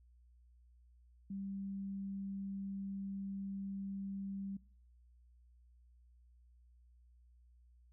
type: tone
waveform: sine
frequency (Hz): 196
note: G3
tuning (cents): 0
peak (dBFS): -40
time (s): 1.3-4.57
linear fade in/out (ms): 5
effects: noise-tail reverb RT60 0.5 s tail -23 dB re dry + added 60 Hz sine -62 dBFS peak until 7.92 s